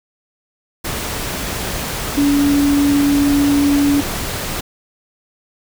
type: tone in noise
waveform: sine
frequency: 285.1 Hz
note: C#4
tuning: 49 cents sharp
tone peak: -11 dBFS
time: 2.17-4.01 s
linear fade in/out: 10 ms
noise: pink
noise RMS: -23 dBFS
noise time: 0.84-4.61 s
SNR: +9 dB
effects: none